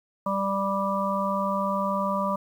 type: harmonic tone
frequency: 196.3 Hz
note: G3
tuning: 3 cents sharp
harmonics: 1 / 3 / 5 / 6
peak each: -29 / -29 / -29 / -29 dBFS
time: 0.26-2.36 s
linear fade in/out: 5 ms
effects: 9-bit